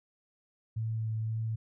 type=tone with vibrato; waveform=sine; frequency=111 Hz; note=A2; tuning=16 cents sharp; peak=-30 dBFS; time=0.76-1.56 s; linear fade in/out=10 ms; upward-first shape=sine; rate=1.9 Hz; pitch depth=13 cents each way; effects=none